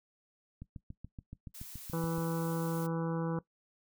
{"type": "click train", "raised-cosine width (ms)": 5, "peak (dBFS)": -32, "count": 12, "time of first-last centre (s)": [0.62, 2.183], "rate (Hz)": 7.04}
{"type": "noise", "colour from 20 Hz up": "blue", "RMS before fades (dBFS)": -48, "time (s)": [1.54, 2.87], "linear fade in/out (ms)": 10}
{"type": "harmonic tone", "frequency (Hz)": 164.9, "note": "E3", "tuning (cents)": 1, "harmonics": [1, 2, 3, 5, 6, 7, 8, 9], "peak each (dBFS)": [-33, -39, -38, -47, -47, -48, -50, -51], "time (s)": [1.93, 3.39], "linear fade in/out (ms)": 2}
{"effects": ["noise-tail reverb RT60 0.1 s tail -17 dB re dry"]}